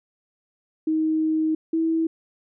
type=tone pair in turn; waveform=sine; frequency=315 / 325 Hz; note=D#4 / E4; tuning=+21 / -24 cents; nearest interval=minor second; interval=55 cents; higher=second; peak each=-19 dBFS; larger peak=neither; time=0.87-1.55 / 1.73-2.07 s; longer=first; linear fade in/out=5 ms; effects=none